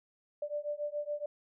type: beating tone pair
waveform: sine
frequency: 586 / 593.1 Hz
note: D5 / D5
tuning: -4 / +17 cents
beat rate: 7.1 Hz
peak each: -37 / -37 dBFS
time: 0.42-1.26 s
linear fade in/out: 5 ms
effects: none